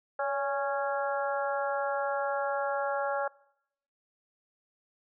harmonic tone with a mistuned harmonic, 276 Hz, C#4, 7 cents flat, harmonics 2 / 3 / 4 / 5 / 6, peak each -31 / -33 / -39 / -35 / -40 dBFS, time 0.19-3.28 s, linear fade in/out 5 ms, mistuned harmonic 2, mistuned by +37 cents, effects noise-tail reverb RT60 0.7 s tail -22 dB re dry

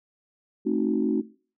sine chord, A diminished seventh, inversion none, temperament equal with one note detuned, 220 / 265.9 / 311.1 / 370 Hz, A3 / C4 / Eb4 / Gb4, 0 / +28 / 0 / 0 cents, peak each -27 dBFS, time 0.65-1.22 s, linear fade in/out 20 ms, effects noise-tail reverb RT60 0.4 s tail -19 dB re dry + tanh soft clip ceiling -11 dBFS

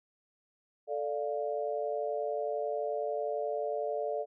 sine chord, D minor, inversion second, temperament equal, 440 / 587.3 / 698.5 Hz, A4 / D5 / F5, 0 / 0 / 0 cents, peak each -35 / -34 / -37 dBFS, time 0.87-4.26 s, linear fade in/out 50 ms, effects none

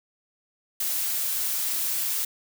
blue noise, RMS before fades -27 dBFS, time 0.8-2.25 s, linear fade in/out 5 ms, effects none

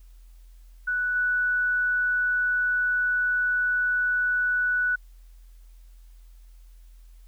sine tone with level steps, 1480 Hz, F#6, in tune, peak -23 / -21 dBFS, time 0.87-4.96 s, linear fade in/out 10 ms, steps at 1.15 s, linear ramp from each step 10 ms, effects added 42 Hz sine -46 dBFS peak until 7.27 s + white hiss -66 dBFS RMS until 7.27 s

